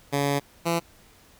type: tone pair in turn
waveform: 10% pulse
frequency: 141.7 / 168.65 Hz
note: C#3 / E3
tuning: +38 / +40 cents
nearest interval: minor third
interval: 302 cents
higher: second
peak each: -14 dBFS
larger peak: neither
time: 0.12-0.4 / 0.65-0.8 s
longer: first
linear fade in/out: 20 ms
effects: pink hiss -55 dBFS RMS until 1.39 s

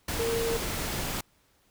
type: tone in noise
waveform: sine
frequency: 460 Hz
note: A#4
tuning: 23 cents flat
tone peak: -27 dBFS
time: 0.19-0.57 s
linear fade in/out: 5 ms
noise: pink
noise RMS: -32 dBFS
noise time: 0.08-1.21 s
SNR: +2 dB
effects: pink hiss -66 dBFS RMS until 1.7 s

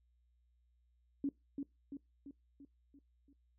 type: tone with echo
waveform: sine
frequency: 280 Hz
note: C#4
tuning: 18 cents sharp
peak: -32 dBFS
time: 1.24-1.29 s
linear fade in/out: 2 ms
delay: 340 ms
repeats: 6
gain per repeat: -5 dB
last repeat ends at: 3.33 s
effects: noise-tail reverb RT60 0.2 s tail -22 dB re dry + added 60 Hz sine -70 dBFS peak until 3.58 s

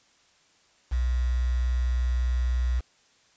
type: tone with quantisation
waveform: sine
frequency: 61.74 Hz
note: B1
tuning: in tune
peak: -22 dBFS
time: 0.91-2.81 s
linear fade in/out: 20 ms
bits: 7
effects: white hiss -62 dBFS RMS until 3.36 s + resampled to 16000 Hz

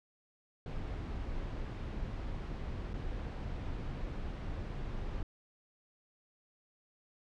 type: noise with dropouts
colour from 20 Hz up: brown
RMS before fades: -39 dBFS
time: 0.66-5.23 s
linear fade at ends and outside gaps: 2 ms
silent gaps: 2.934-2.939 s
effects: low-pass 4000 Hz 12 dB/octave

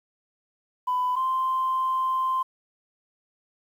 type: tone pair in turn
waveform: sine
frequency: 1000 / 1042.7 Hz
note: B5 / C6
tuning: +21 / -6 cents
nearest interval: minor second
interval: 73 cents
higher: second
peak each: -21 / -21 dBFS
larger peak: neither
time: 0.87-1.16 / 1.16-2.43 s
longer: second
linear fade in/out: 10 ms
effects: tanh soft clip ceiling -18 dBFS + 9-bit

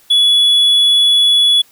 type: tone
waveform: triangle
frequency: 3401 Hz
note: G#7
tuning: 40 cents sharp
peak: -6 dBFS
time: 0.1-1.62 s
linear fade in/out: 10 ms
effects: white hiss -49 dBFS RMS until 1.71 s

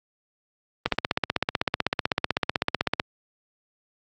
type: click train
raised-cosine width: 0.3 ms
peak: -5 dBFS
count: 35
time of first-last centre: 0.86-2.998 s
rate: 15.9 Hz
effects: high-pass 80 Hz 12 dB/octave + Opus 32 kbps

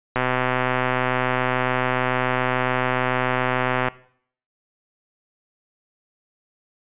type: click train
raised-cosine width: 0.5 ms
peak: -6 dBFS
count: 474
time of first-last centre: 0.16-3.884 s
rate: 127 Hz
effects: noise-tail reverb RT60 0.6 s tail -19 dB re dry + resampled to 8000 Hz

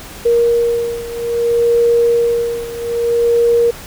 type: beating tone pair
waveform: sine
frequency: 470 / 470.61 Hz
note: A#4 / A#4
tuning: +14 / +16 cents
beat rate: 0.61 Hz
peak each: -13 / -16 dBFS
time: 0.25-3.71 s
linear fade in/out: 10 ms
effects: pink hiss -33 dBFS RMS until 3.86 s

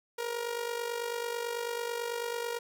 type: tone with amplitude modulation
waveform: sawtooth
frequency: 472.4 Hz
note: A#4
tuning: 23 cents sharp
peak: -26 dBFS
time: 0.18-2.59 s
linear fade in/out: 10 ms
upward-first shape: sine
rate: 49.1 Hz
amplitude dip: 65%
effects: none

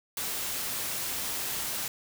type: noise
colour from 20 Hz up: white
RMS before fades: -33 dBFS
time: 0.17-1.88 s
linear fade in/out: 2 ms
effects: none

